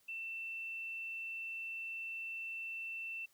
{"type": "tone", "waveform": "sine", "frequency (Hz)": 2680, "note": "E7", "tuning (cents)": 28, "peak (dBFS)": -40, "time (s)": [0.08, 3.26], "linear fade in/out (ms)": 10, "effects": ["white hiss -71 dBFS RMS until 3.33 s"]}